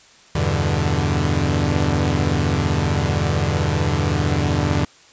sawtooth chord, E minor seventh, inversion none, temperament equal, 82.41 / 98 / 123.47 / 146.83 Hz, E2 / G2 / B2 / D3, 0 / 0 / 0 / 0 cents, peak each -18 / -19 / -21 / -18 dBFS, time 0.35-4.85 s, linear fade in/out 5 ms, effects white hiss -49 dBFS RMS until 5.12 s + resampled to 16000 Hz

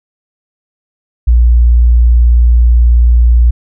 sine tone, 59.2 Hz, A#1, 27 cents sharp, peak -3 dBFS, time 1.27-3.51 s, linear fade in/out 10 ms, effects none

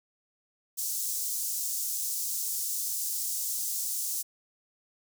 pink high-pass noise, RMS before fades -32 dBFS, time 0.77-4.23 s, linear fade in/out 20 ms, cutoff 6100 Hz, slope 24 dB/octave, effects none

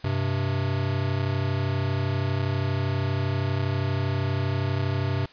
square tone pair together, 97.17 / 129.7 Hz, G2 / C3, -15 / -15 cents, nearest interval perfect fourth, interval 500 cents, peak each -27 dBFS, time 0.04-5.26 s, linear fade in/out 5 ms, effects white hiss -51 dBFS RMS until 5.32 s + resampled to 11025 Hz

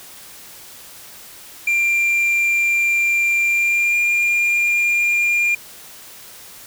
triangle tone with pitch glide, 2378 to 2403 Hz, D7 to D7, +21 to +39 cents, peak -13 dBFS, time 1.67-5.55 s, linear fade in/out 5 ms, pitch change +18 cents, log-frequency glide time 3.45-4.05 s, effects white hiss -40 dBFS RMS until 6.66 s

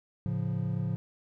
triangle chord, A augmented, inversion none, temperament equal with one note detuned, 110 / 139.39 / 174.61 Hz, A2 / C#3 / E#3, 0 / +10 / 0 cents, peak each -31 dBFS, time 0.26-0.96 s, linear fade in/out 0 ms, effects none

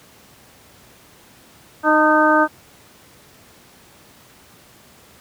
harmonic tone with a mistuned harmonic, 308.1 Hz, D#4, 17 cents flat, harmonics 1 / 2 / 3 / 4 / 5, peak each -18 / -18 / -18 / -18 / -18 dBFS, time 1.83-2.48 s, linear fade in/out 50 ms, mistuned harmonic 3, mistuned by -33 cents, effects pink hiss -48 dBFS RMS until 5.2 s + high-pass 80 Hz 12 dB/octave

